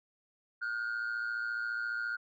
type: tone pair together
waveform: sine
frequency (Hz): 1424.5 / 1539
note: F6 / G6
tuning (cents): +34 / -32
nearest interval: minor second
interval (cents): 134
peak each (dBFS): -32 / -36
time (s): 0.61-2.17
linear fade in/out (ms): 20
effects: tanh soft clip ceiling -30 dBFS